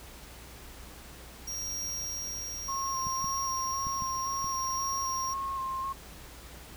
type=tone with tremolo; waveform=45% pulse; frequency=5640 Hz; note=F8; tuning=16 cents sharp; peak=-33 dBFS; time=1.47-5.34 s; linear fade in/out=10 ms; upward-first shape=triangle; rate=0.66 Hz; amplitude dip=35%
type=tone with vibrato; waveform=sine; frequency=1071 Hz; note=C6; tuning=40 cents sharp; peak=-31 dBFS; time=2.68-5.93 s; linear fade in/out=10 ms; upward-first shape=square; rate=1.9 Hz; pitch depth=19 cents each way
type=clicks; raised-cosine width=5 ms; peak=-29 dBFS; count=5; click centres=3.069 / 3.244 / 3.869 / 4.022 / 4.444 s
effects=added 60 Hz sine -50 dBFS peak until 6.76 s + pink hiss -49 dBFS RMS until 6.76 s